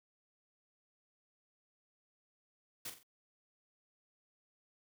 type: noise with echo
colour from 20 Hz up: white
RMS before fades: -43 dBFS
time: 2.85-2.9 s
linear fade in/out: 5 ms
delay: 44 ms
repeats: 3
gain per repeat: -8 dB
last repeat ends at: 3.032 s
effects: none